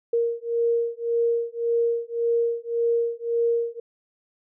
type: beating tone pair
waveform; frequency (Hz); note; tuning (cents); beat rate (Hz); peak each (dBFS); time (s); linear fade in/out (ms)
sine; 466.2 / 468; A#4 / A#4; 0 / +7; 1.8; -24; 0.13-3.8; 5
effects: none

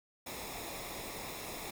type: noise with comb filter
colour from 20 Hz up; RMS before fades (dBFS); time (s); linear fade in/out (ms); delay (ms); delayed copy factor
pink; -43; 0.26-1.71; 10; 0.66; -0.6
effects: none

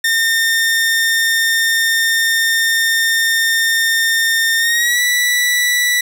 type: tone with pitch glide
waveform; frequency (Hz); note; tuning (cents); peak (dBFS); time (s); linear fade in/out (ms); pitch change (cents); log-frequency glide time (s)
sawtooth; 1818 to 1959.8; A#6 to B6; -44 to -14; -9; 0.04-6.01; 5; +130; 4.58-5.01
effects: 7-bit

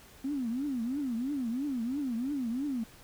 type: tone with vibrato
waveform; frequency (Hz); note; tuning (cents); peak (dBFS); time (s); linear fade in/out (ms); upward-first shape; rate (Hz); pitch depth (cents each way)
triangle; 257.4; C4; -28; -26; 0.24-2.84; 10; triangle; 3; 270
effects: tanh soft clip ceiling -28 dBFS + pink hiss -55 dBFS RMS until 3.03 s

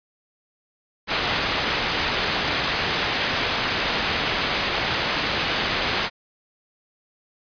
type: low-pass noise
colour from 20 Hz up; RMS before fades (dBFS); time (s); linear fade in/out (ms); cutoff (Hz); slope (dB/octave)
white; -24; 1.07-6.1; 50; 3500; 12
effects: resampled to 11025 Hz

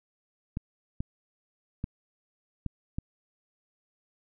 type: clicks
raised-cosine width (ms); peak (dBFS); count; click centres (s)
5; -19; 5; 0.571 / 1.005 / 1.841 / 2.663 / 2.985
effects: none

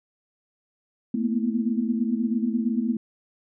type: tone cluster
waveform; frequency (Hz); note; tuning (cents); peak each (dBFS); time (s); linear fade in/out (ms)
sine; 221.4 / 238.4 / 247.5 / 327.6; A3 / A#3 / B3 / E4; +11 / +39 / +4 / -11; -25 / -27 / -28 / -34; 1.14-2.97; 5
effects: none

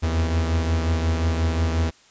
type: beating tone pair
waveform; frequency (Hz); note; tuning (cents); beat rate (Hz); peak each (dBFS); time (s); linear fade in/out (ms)
45% pulse; 81 / 86.6; E2 / F2; -30 / -14; 5.6; -20 / -28; 0.02-1.91; 20
effects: white hiss -54 dBFS RMS until 2.1 s + resampled to 16000 Hz

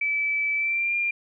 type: tone with pitch glide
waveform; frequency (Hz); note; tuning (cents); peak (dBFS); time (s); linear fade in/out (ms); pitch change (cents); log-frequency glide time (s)
sine; 2308 to 2399; D7 to D7; -31 to +36; -22; 0.01-1.11; 5; +67; 0.55-0.95
effects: none

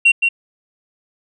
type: tone with echo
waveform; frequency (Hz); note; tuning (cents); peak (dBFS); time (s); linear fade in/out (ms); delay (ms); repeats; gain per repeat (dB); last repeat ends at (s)
sine; 2747; F7; -29; -5; 0.05-0.12; 10; 170; 1; -6; 0.29
effects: tanh soft clip ceiling -6 dBFS

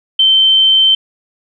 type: tone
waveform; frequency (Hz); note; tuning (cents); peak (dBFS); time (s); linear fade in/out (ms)
sine; 3103; G7; -18; -6; 0.19-0.95; 5
effects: none

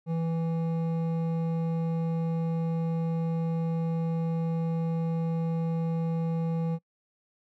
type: tone with hard clipping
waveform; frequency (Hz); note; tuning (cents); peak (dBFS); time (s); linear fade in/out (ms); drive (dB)
sine; 164.81; E3; 0; -28; 0.06-6.79; 50; 10
effects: noise-tail reverb RT60 0.1 s tail -25 dB re dry

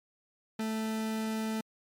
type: tone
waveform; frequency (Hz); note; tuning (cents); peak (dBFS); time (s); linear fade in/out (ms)
40% pulse; 220; A3; 0; -30; 0.59-1.61; 5
effects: MP3 64 kbps

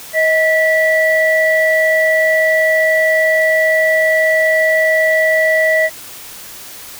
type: tone pair together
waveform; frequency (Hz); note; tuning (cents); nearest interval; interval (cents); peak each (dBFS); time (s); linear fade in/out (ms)
sine; 634 / 1957.8; D#5 / B6; +32 / -16; octave + minor sixth; 1952; -12; 0.13-5.9; 50
effects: tanh soft clip ceiling -2 dBFS + white hiss -33 dBFS RMS until 6.99 s

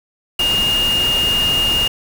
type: tone in noise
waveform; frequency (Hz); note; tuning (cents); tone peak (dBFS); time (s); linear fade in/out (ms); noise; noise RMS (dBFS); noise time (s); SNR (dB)
sine; 2837; F7; +27; -14; 0.39-1.88; 5; pink; -24; 0.39-1.88; +7
effects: none

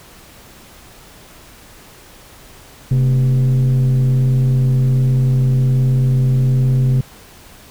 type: tone with frequency modulation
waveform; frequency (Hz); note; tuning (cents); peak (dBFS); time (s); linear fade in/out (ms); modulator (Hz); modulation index
sine; 130.4; C3; -5; -8; 2.91-7.01; 5; 98.7; 0.34
effects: tanh soft clip ceiling -10 dBFS + pink hiss -42 dBFS RMS until 7.7 s

